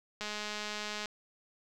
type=click train; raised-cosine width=0.2 ms; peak=-21 dBFS; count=179; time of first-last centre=0.21-1.058 s; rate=210 Hz; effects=none